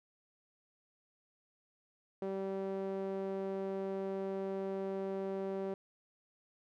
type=tone with band-pass filter; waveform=sawtooth; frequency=193.4 Hz; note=G3; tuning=23 cents flat; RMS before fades=-38 dBFS; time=2.22-5.74 s; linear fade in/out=2 ms; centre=450 Hz; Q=2; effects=none